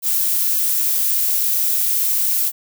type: noise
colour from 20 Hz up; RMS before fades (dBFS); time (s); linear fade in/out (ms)
violet; -18; 0.02-2.52; 50
effects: none